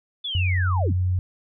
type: linear sweep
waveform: sine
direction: down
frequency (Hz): 3520 to 65.8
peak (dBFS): -26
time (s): 0.24-0.94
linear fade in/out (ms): 10
type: tone with pitch glide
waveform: sine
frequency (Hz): 90.7 to 91.28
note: F#2 to F#2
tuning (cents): -34 to -23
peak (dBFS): -19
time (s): 0.35-1.19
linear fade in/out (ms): 0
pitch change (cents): +11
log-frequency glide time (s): 0.5-0.78
effects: none